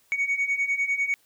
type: beating tone pair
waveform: sine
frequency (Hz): 2229 / 2239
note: C#7 / C#7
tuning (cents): +9 / +17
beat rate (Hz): 10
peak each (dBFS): -26 / -23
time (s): 0.12-1.14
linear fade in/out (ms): 0
effects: tanh soft clip ceiling -19 dBFS + white hiss -63 dBFS RMS until 1.25 s